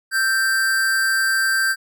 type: tone with amplitude modulation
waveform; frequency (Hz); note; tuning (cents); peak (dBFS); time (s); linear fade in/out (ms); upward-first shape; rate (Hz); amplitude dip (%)
square; 1568; G6; 0; -15; 0.11-1.76; 50; sine; 232; 50
effects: none